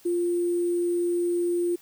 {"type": "tone with sample-and-hold", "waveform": "sine", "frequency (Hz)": 348.8, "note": "F4", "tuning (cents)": -2, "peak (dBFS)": -22, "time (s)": [0.05, 1.76], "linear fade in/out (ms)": 10, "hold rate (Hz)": 8820, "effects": ["white hiss -55 dBFS RMS until 1.81 s"]}